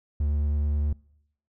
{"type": "tone with vibrato", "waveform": "triangle", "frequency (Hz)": 73.42, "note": "D2", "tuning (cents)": 0, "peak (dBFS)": -20, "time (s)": [0.2, 0.93], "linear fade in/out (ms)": 5, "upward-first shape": "square", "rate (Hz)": 9.4, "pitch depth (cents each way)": 8, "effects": ["noise-tail reverb RT60 0.8 s tail -25 dB re dry"]}